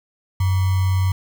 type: tone with sample-and-hold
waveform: sine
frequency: 93.9 Hz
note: F#2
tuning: 26 cents sharp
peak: -15 dBFS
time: 0.4-1.12 s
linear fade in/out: 5 ms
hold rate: 1050 Hz
effects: none